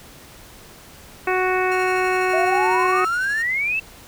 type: harmonic tone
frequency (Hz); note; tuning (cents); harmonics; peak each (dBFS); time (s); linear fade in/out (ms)
370; F#4; 0; 1 / 2 / 3 / 4 / 5 / 6 / 7; -21 / -24 / -26 / -27 / -28 / -29 / -29; 1.27-3.05; 5
type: tone with tremolo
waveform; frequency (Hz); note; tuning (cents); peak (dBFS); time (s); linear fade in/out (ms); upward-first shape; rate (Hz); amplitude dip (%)
10% pulse; 1396.9; F6; 0; -27; 1.71-3.43; 10; square; 12; 35
type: exponential sweep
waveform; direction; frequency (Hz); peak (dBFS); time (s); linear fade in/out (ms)
sine; up; 635 to 2700; -19; 2.33-3.8; 10
effects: pink hiss -44 dBFS RMS until 4.07 s